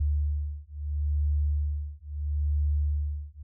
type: beating tone pair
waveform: sine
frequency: 73.3 / 74.05 Hz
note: D2 / D2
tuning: -3 / +15 cents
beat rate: 0.75 Hz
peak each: -28 dBFS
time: 0-3.43 s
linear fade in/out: 10 ms
effects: none